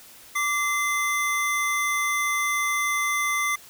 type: tone pair together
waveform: square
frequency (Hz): 1167 / 2064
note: D6 / C7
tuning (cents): -11 / -24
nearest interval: minor seventh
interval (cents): 987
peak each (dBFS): -27 / -25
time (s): 0.35-3.56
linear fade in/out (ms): 10
effects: white hiss -48 dBFS RMS until 3.69 s